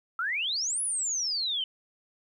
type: exponential two-way sweep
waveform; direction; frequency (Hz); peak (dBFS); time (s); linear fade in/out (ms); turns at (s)
sine; up then down; 1300 to 10510 to 3003; -27; 0.19-1.64; 2; 0.82
effects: 11-bit